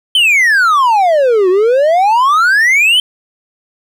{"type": "exponential two-way sweep", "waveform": "triangle", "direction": "down then up", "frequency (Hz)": [3136, 357.1, 3136], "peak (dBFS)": -5, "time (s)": [0.15, 3], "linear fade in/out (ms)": 2, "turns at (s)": 1.49, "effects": []}